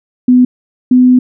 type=tone pair in turn; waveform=sine; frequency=250 / 251.6 Hz; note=B3 / B3; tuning=+21 / +32 cents; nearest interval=unison; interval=11 cents; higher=second; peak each=-3 dBFS; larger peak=neither; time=0.28-0.45 / 0.91-1.19 s; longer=second; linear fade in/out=5 ms; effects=none